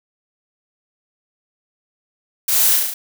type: noise with echo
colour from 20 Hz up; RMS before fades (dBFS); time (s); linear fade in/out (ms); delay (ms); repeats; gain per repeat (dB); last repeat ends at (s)
blue; -18; 2.48-2.76; 5; 36; 5; -2; 2.94
effects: none